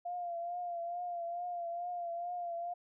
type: tone with vibrato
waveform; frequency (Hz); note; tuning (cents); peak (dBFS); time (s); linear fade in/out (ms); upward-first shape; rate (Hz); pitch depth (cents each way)
sine; 696; F5; -6; -36; 0.05-2.74; 10; triangle; 2.3; 50
effects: none